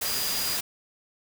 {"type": "tone in noise", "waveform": "sine", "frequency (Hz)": 4873, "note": "D#8", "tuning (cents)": -37, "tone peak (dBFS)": -31, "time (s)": [0.05, 0.57], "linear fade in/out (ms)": 10, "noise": "white", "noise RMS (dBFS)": -29, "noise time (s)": [0.01, 0.61], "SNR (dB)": -5, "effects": []}